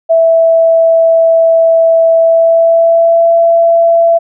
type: tone with pitch glide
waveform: sine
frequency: 658 to 671.1 Hz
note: E5 to E5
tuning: -3 to +31 cents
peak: -4 dBFS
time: 0.09-4.19 s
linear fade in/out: 20 ms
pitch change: +34 cents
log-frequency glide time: 2.16-3.34 s
effects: none